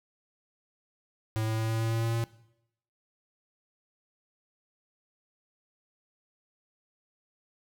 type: tone with pitch steps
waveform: square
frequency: 110 / 110.77 / 111.54 / 112.31 / 113.09 / 113.88 / 114.67 / 115.47 Hz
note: A2 / A2 / A2 / A2 / A2 / A#2 / A#2 / A#2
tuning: 0 / +12 / +24 / +36 / +48 / -40 / -28 / -16 cents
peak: -28 dBFS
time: 1.36-2.24 s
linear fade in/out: 0 ms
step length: 110 ms
effects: noise-tail reverb RT60 0.8 s tail -19 dB re dry